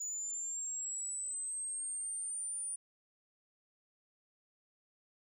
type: linear sweep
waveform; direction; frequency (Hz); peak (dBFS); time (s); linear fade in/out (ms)
sine; up; 6900 to 9397; -35; 0-2.76; 10
effects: tanh soft clip ceiling -35 dBFS + 12-bit